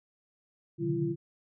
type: tone cluster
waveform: sine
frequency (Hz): 126.6 / 142.7 / 150.7 / 183.7 / 339.4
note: B2 / D3 / D3 / F#3 / F4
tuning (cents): +43 / -49 / +45 / -12 / -49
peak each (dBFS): -39 / -36 / -33 / -38 / -30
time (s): 0.78-1.16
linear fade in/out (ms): 50
effects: none